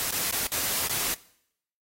white noise with dropouts, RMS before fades -28 dBFS, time 0-1.14 s, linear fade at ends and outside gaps 0 ms, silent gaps 0.108-0.124 / 0.311-0.325 / 0.469-0.519 / 0.875-0.896 s, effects noise-tail reverb RT60 0.7 s tail -20 dB re dry + AAC 48 kbps

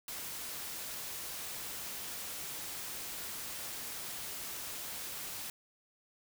white noise, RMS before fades -42 dBFS, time 0.08-5.5 s, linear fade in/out 2 ms, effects none

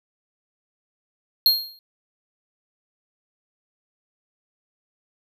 square tone with exponential decay, 4236 Hz, C8, 21 cents sharp, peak -11 dBFS, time 1.46-1.79 s, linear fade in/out 1 ms, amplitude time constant 70 ms, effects none

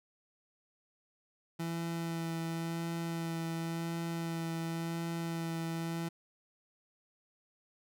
30% pulse tone with vibrato, 166.1 Hz, E3, 13 cents sharp, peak -32 dBFS, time 1.59-6.09 s, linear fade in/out 10 ms, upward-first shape sine, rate 0.93 Hz, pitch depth 14 cents each way, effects none

